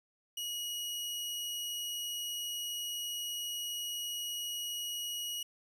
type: tone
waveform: sawtooth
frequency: 2903 Hz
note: F#7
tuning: 34 cents flat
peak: -33 dBFS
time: 0.37-5.43 s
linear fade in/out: 5 ms
effects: none